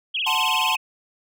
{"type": "tone with vibrato", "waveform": "sine", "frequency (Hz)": 2883, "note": "F#7", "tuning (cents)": -46, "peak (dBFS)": -22, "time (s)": [0.14, 0.77], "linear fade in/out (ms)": 10, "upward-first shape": "sine", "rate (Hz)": 19, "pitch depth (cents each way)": 250}
{"type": "chord", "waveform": "square", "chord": "F# diminished", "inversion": "none", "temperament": "equal with one note detuned", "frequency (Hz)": [740, 880, 1038.7], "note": ["F#5", "A5", "C6"], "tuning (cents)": [0, 0, -13], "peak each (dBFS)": [-31, -25, -25], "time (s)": [0.26, 0.76], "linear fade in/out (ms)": 10}
{"type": "click train", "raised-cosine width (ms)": 0.3, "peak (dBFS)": -27, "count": 8, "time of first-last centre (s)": [0.28, 0.75], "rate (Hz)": 14.9}
{"effects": []}